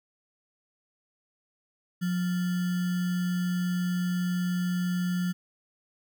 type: tone with sample-and-hold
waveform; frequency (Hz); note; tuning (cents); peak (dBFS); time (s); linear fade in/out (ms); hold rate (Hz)
sine; 179.2; F3; +45; -25; 2.01-5.33; 20; 1575
effects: none